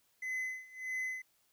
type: tone with tremolo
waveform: triangle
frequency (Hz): 2031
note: B6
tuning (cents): +48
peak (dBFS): -32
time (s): 0.22-1.22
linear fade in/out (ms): 5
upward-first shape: sine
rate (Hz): 1.6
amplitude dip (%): 90
effects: white hiss -73 dBFS RMS until 1.52 s